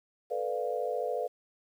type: chord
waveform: sine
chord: B half-diminished seventh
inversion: third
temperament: equal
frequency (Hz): 440 / 493.9 / 587.3 / 698.5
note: A4 / B4 / D5 / F5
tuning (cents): 0 / 0 / 0 / 0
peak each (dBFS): -36 / -33 / -36 / -36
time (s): 0.3-1.28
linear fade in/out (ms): 20
effects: 10-bit